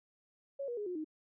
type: tone with pitch steps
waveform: sine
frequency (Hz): 554.4 / 479.9 / 415.3 / 359.5 / 311.1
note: C#5 / B4 / G#4 / F#4 / D#4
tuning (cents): 0 / -50 / 0 / -50 / 0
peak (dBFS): -36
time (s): 0.59-1.045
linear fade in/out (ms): 10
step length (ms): 91
effects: none